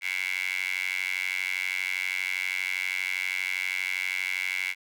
15% pulse tone with high-pass filter, 92.5 Hz, F#2, in tune, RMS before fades -30 dBFS, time 0.01-4.75 s, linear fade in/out 50 ms, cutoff 2200 Hz, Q 8.9, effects none

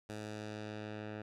10% pulse tone with low-pass filter sweep, 106.6 Hz, G#2, 46 cents sharp, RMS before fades -44 dBFS, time 0.09-1.22 s, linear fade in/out 5 ms, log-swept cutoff 9600 to 2300 Hz, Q 0.91, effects none

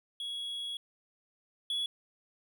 triangle tone pair in turn, 3339 / 3378 Hz, G#7 / G#7, +9 / +29 cents, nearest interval unison, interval 20 cents, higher second, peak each -34 / -29 dBFS, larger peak second, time 0.2-0.77 / 1.7-1.86 s, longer first, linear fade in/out 2 ms, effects none

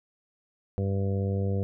harmonic tone, 98 Hz, G2, in tune, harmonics 1 / 2 / 3 / 4 / 5 / 6 / 7, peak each -26 / -32 / -43 / -37 / -35 / -45 / -46 dBFS, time 0.78-1.63 s, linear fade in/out 0 ms, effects none

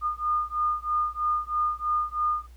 sine beating tone pair, 1217 / 1220.1 Hz, D#6 / D#6, -39 / -34 cents, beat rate 3.1 Hz, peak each -27 dBFS, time 0.01-2.47 s, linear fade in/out 50 ms, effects added 60 Hz sine -45 dBFS peak until 2.56 s + pink hiss -62 dBFS RMS until 2.56 s

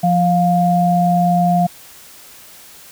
sine tone pair together, 175.19 / 704 Hz, F3 / F5, +6 / +14 cents, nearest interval 2 octaves, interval 2408 cents, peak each -14 dBFS, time 0.03-1.67 s, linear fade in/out 10 ms, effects white hiss -41 dBFS RMS until 2.91 s

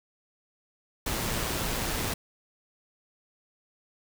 pink noise with amplitude modulation, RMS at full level -29 dBFS, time 1.06-2.14 s, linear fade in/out 5 ms, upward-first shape sine, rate 115 Hz, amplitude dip 30%, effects none

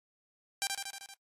5% pulse tone with echo, 788 Hz, G5, 9 cents sharp, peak -18 dBFS, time 0.62-0.67 s, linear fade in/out 0 ms, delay 78 ms, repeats 6, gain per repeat -3 dB, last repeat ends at 1.138 s, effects noise-tail reverb RT60 0.1 s tail -22 dB re dry + AAC 64 kbps

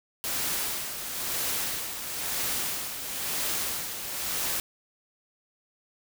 white noise with tremolo, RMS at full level -29 dBFS, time 0.24-4.6 s, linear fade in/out 0 ms, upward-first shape sine, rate 1 Hz, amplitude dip 55%, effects none

